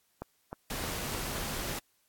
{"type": "click train", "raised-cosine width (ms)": 1, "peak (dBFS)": -23, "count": 4, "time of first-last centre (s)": [0.22, 1.149], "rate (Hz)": 3.23}
{"type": "noise", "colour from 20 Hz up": "pink", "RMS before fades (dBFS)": -36, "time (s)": [0.7, 1.79], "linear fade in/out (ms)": 5}
{"effects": ["white hiss -72 dBFS RMS until 2.08 s", "AAC 64 kbps"]}